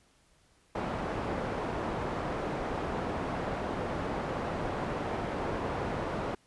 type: low-pass noise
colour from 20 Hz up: white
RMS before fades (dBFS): -34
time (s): 0.75-6.35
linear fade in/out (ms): 5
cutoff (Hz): 810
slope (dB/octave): 12
effects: pink hiss -66 dBFS RMS until 6.46 s + resampled to 24000 Hz